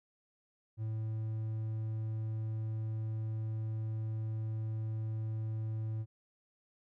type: tone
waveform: triangle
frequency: 110 Hz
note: A2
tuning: in tune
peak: -32 dBFS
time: 0.77-6.06 s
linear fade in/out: 50 ms
effects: none